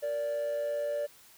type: tone pair together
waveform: triangle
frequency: 466.2 / 583.3 Hz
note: A#4 / D5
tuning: 0 / -12 cents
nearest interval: major third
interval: 388 cents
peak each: -37 / -27 dBFS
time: 0.02-1.07 s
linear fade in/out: 20 ms
effects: tanh soft clip ceiling -24 dBFS + white hiss -57 dBFS RMS until 1.37 s